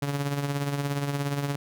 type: tone with tremolo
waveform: sawtooth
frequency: 141.9 Hz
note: C#3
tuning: 41 cents sharp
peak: -20 dBFS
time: 0.02-1.56 s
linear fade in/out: 5 ms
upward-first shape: triangle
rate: 17 Hz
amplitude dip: 60%
effects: none